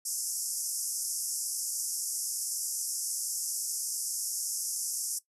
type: band-pass noise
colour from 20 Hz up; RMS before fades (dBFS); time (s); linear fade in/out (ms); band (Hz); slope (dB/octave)
white; -34; 0.05-5.19; 10; 5100 to 12000; 96
effects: noise-tail reverb RT60 0.1 s tail -17 dB re dry